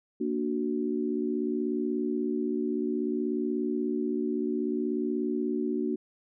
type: chord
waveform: sine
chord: Bb augmented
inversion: none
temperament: equal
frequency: 233.1 / 293.7 / 370 Hz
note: Bb3 / D4 / F#4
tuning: 0 / 0 / 0 cents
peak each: -31 dBFS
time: 0.2-5.96 s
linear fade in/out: 10 ms
effects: none